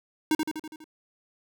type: tone with echo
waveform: square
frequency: 311.1 Hz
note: D#4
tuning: in tune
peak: -21 dBFS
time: 0.31-0.35 s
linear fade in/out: 2 ms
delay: 82 ms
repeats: 6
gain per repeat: -4 dB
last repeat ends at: 0.842 s
effects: none